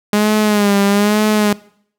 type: tone with vibrato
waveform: sawtooth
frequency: 206.6 Hz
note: G#3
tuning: 9 cents flat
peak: -7 dBFS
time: 0.13-1.53 s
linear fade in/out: 2 ms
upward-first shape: sine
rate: 1.1 Hz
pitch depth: 61 cents each way
effects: noise-tail reverb RT60 0.6 s tail -21 dB re dry